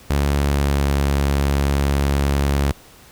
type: tone with pitch glide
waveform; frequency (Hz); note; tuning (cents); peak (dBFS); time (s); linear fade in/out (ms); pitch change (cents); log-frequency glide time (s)
sawtooth; 71.1 to 70.16; C#2 to C#2; +45 to +21; -12; 0.1-2.72; 5; -24; 0.39-0.87
effects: pink hiss -46 dBFS RMS until 3.11 s